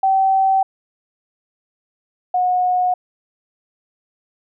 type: tone pair in turn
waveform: sine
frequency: 770 / 727.6 Hz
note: G5 / F#5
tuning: -31 / -29 cents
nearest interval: minor second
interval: 98 cents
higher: first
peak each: -12 / -14 dBFS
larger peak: first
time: 0.03-0.63 / 2.34-2.94 s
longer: neither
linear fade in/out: 5 ms
effects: none